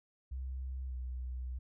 sine tone with pitch glide, 65 to 62.79 Hz, C2 to B1, -11 to +29 cents, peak -37 dBFS, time 0.31-1.59 s, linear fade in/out 10 ms, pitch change -60 cents, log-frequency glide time 0.87-0.94 s, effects none

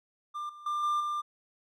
triangle tone with level steps, 1193 Hz, D6, 27 cents sharp, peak -32 / -44 / -27 / -24 / -28 dBFS, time 0.34-1.22 s, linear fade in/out 20 ms, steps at 0.49 / 0.66 / 0.83 / 1 s, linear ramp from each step 5 ms, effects none

